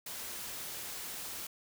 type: noise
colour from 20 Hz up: white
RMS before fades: -42 dBFS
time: 0.06-1.47 s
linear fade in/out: 5 ms
effects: none